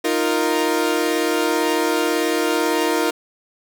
sawtooth chord, Eb suspended second, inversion none, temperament equal, 311.1 / 349.2 / 466.2 Hz, Eb4 / F4 / Bb4, 0 / 0 / 0 cents, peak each -18 dBFS, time 0.04-3.11 s, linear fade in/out 10 ms, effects none

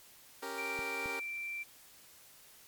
15% pulse chord, G diminished, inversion second, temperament equal, 277.2 / 392 / 466.2 Hz, Db4 / G4 / Bb4, 0 / 0 / 0 cents, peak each -40 / -37 / -35 dBFS, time 0.42-1.2 s, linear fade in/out 10 ms
sine tone, 2349 Hz, D7, in tune, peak -37 dBFS, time 0.57-1.64 s, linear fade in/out 20 ms
clicks, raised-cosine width 3 ms, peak -34 dBFS, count 2, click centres 0.791 / 1.059 s
effects white hiss -58 dBFS RMS until 2.67 s + MP3 96 kbps

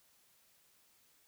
silence, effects white hiss -69 dBFS RMS until 1.27 s

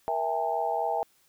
sine tone cluster, 472.6 / 658 / 805 / 889 Hz, A#4 / E5 / G5 / A5, +24 / -3 / +46 / +18 cents, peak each -34 / -30 / -29 / -34 dBFS, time 0.08-1.03 s, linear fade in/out 0 ms, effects white hiss -65 dBFS RMS until 1.28 s

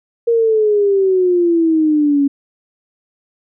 sine exponential sweep, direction down, 470.8 to 277.2 Hz, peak -10 dBFS, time 0.27-2.28 s, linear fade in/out 10 ms, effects none

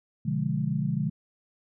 sine chord, B diminished seventh, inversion none, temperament equal, 123.47 / 146.83 / 174.61 / 207.7 Hz, B2 / D3 / F3 / Ab3, 0 / 0 / 0 / 0 cents, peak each -33 / -28 / -31 / -31 dBFS, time 0.25-1.1 s, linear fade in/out 10 ms, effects none

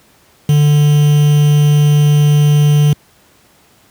triangle tone with quantisation, 147.6 Hz, D3, 9 cents sharp, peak -4 dBFS, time 0.49-2.93 s, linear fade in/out 2 ms, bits 4, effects pink hiss -49 dBFS RMS until 3.9 s + high-pass 80 Hz 12 dB/octave

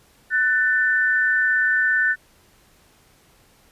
sine tone pair together, 1497 / 1782.6 Hz, F#6 / A6, +20 / +22 cents, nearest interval minor third, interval 302 cents, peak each -19 / -19 dBFS, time 0.3-2.16 s, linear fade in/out 50 ms, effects pink hiss -56 dBFS RMS until 3.71 s + resampled to 32000 Hz

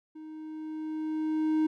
triangle tone with level ramp, 312 Hz, D#4, 5 cents sharp, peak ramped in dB -40 to -20 dBFS, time 0.15-1.67 s, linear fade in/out 10 ms, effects none

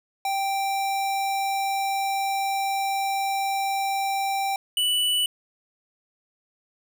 square tone pair in turn, 784 / 2966 Hz, G5 / F#7, 0 / +4 cents, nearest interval octave + major seventh, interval 2304 cents, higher second, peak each -24 / -21 dBFS, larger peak second, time 0.25-4.56 / 4.77-5.26 s, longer first, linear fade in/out 2 ms, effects none

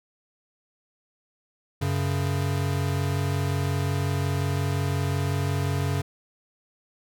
square tone pair together, 94.42 / 140 Hz, F#2 / C#3, +36 / +18 cents, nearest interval perfect fifth, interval 682 cents, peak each -27 dBFS, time 1.81-6.02 s, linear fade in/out 10 ms, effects none

